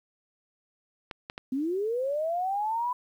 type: clicks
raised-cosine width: 0.3 ms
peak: -20 dBFS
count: 3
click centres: 1.112 / 1.299 / 1.379 s
type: linear sweep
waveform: sine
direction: up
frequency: 250.5 to 1003 Hz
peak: -26 dBFS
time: 1.52-2.93 s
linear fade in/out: 5 ms
effects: 10-bit